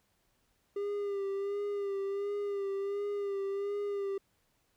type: tone with vibrato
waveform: triangle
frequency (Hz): 400.8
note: G4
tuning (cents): +38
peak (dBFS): -30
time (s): 0.76-4.18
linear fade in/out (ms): 5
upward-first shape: sine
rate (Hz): 1.4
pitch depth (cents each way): 36
effects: pink hiss -74 dBFS RMS until 4.76 s